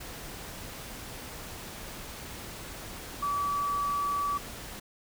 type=tone in noise; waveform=sine; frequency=1148 Hz; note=D6; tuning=40 cents flat; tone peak=-27 dBFS; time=3.22-4.38 s; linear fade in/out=10 ms; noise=pink; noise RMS=-42 dBFS; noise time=0-4.8 s; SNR=+12 dB; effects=none